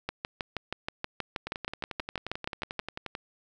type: two click trains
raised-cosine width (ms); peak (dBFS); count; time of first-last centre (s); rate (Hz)
0.3; -19 / -15; 20 / 18; 1.47-3.151 / 0.09-2.793; 11.3 / 6.29
effects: none